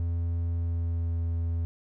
triangle tone with pitch glide, 84.8 to 83.83 Hz, E2 to E2, +50 to +30 cents, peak -24 dBFS, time 0-1.65 s, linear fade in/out 0 ms, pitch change -20 cents, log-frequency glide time 0.53-1.15 s, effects none

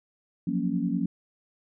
sine chord, Gb major seventh, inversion third, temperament equal, 174.61 / 185 / 233.1 / 277.2 Hz, F3 / Gb3 / Bb3 / Db4, 0 / 0 / 0 / 0 cents, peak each -30 dBFS, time 0.47-1.06 s, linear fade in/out 5 ms, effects none

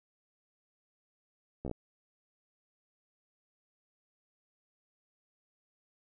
slowing click train, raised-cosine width 2 ms, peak -25 dBFS, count 5, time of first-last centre 1.65-1.713 s, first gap 14 ms, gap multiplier 1.08, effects none

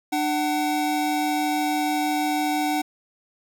square tone pair together, 299 / 753.4 Hz, D4 / F#5, +31 / +31 cents, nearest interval octave + major third, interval 1600 cents, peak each -25 dBFS, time 0.12-2.82 s, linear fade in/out 10 ms, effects none

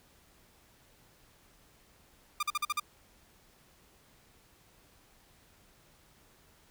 sawtooth tone bursts, 1200 Hz, D6, 37 cents sharp, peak -25 dBFS, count 6, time 2.4-2.799 s, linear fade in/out 5 ms, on 29 ms, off 45 ms, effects pink hiss -63 dBFS RMS until 6.7 s

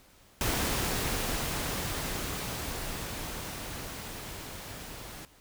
pink noise with level ramp, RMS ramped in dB -29 to -44 dBFS, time 0.41-5.25 s, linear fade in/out 0 ms, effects pink hiss -59 dBFS RMS until 5.4 s

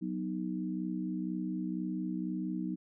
sine chord, B major, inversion second, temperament equal, 185 / 246.9 / 311.1 Hz, F#3 / B3 / D#4, 0 / 0 / 0 cents, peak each -36 / -39 / -37 dBFS, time 0.01-2.76 s, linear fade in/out 20 ms, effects none

